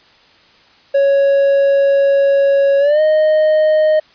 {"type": "tone with pitch glide", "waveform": "triangle", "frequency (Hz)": [555, 619.4], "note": ["C#5", "D#5"], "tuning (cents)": [2, -8], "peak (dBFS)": -7, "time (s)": [0.94, 4], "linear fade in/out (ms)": 10, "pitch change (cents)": 190, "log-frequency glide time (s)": [2.79, 3.01], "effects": ["white hiss -48 dBFS RMS until 4.14 s", "resampled to 11025 Hz"]}